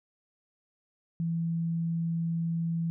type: tone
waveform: sine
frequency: 166.4 Hz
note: E3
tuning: 17 cents sharp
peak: -27 dBFS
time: 1.2-2.9 s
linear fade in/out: 0 ms
effects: none